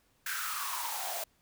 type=noise with high-pass filter sweep; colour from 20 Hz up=white; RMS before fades=-36 dBFS; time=0.26-1.24 s; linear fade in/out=5 ms; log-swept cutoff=1600 to 630 Hz; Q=7.4; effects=pink hiss -70 dBFS RMS until 1.41 s